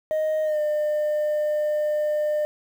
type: tone with pitch glide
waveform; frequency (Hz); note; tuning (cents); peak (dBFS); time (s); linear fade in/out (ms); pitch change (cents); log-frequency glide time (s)
sine; 622 to 601.9; D#5 to D5; -1 to +42; -18; 0.11-2.45; 0; -57; 0.43-0.6
effects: tanh soft clip ceiling -20 dBFS + 8-bit